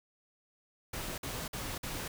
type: noise bursts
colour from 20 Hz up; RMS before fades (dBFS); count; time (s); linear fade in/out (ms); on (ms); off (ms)
pink; -39; 4; 0.93-2.08; 5; 250; 50
effects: none